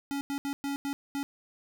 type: tone bursts at uneven times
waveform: square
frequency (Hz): 280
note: C#4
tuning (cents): +18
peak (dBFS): -31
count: 6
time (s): 0.11-0.21 / 0.3-0.38 / 0.45-0.53 / 0.64-0.76 / 0.85-0.93 / 1.15-1.23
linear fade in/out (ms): 0
effects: none